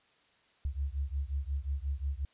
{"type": "beating tone pair", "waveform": "sine", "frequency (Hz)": [67.2, 72.8], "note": ["C2", "D2"], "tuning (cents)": [47, -15], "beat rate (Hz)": 5.6, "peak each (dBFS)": [-34, -35], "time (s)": [0.65, 2.25], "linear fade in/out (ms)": 0, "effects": ["white hiss -67 dBFS RMS until 2.33 s", "resampled to 8000 Hz"]}